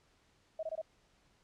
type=tone bursts; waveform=sine; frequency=638 Hz; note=D#5; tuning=43 cents sharp; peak=-35 dBFS; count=4; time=0.59-0.816 s; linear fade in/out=5 ms; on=40 ms; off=22 ms; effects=pink hiss -70 dBFS RMS until 1.43 s + low-pass 7000 Hz 12 dB/octave